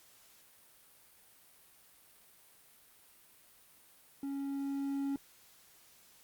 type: tone with level ramp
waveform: triangle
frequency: 277.2 Hz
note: C#4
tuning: in tune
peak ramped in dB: -34 to -30 dBFS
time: 4.23-5.16 s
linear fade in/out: 2 ms
effects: white hiss -62 dBFS RMS until 6.23 s + Opus 48 kbps